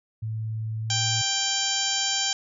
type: tone with pitch glide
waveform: sine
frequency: 110.2 to 113.56 Hz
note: A2 to A#2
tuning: +3 to -45 cents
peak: -27 dBFS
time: 0.22-1.22 s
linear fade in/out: 10 ms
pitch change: +52 cents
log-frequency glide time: 0.82-0.96 s
type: harmonic tone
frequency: 786 Hz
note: G5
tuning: 4 cents sharp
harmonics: 1 / 2 / 3 / 4 / 5 / 6 / 7 / 8 / 9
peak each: -35 / -35 / -37 / -28 / -34 / -32 / -31 / -33 / -30 dBFS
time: 0.9-2.33 s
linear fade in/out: 2 ms
effects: none